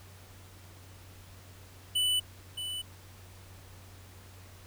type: tone with echo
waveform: square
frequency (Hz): 2983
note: F#7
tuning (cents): +13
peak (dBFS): -26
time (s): 1.95-2.2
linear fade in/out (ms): 10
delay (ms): 620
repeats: 1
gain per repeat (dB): -9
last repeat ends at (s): 2.82
effects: added 93 Hz sine -51 dBFS peak until 4.66 s + pink hiss -55 dBFS RMS until 4.66 s